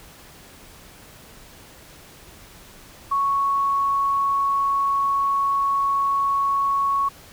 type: tone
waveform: sine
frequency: 1108.7 Hz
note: C#6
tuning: in tune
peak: -18 dBFS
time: 3.11-7.09 s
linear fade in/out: 10 ms
effects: pink hiss -46 dBFS RMS until 7.32 s